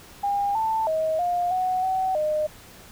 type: tone with pitch steps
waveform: sine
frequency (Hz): 806 / 886 / 634 / 707 / 740 / 755 / 611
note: G5 / A5 / D#5 / F5 / F#5 / F#5 / D#5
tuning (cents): +48 / +12 / +32 / +21 / 0 / +35 / -32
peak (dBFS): -21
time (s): 0.23-2.47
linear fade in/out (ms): 10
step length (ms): 320
effects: pink hiss -47 dBFS RMS until 2.91 s